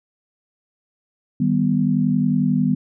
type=chord; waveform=sine; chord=Eb augmented; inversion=none; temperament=equal; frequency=155.56 / 196 / 246.9 Hz; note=Eb3 / G3 / B3; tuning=0 / 0 / 0 cents; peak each=-21 / -20 / -19 dBFS; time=1.4-2.75 s; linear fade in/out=5 ms; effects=none